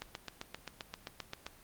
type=click train; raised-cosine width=0.2 ms; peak=-22 dBFS; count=12; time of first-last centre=0.02-1.465 s; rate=7.61 Hz; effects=pink hiss -59 dBFS RMS until 1.63 s + Opus 24 kbps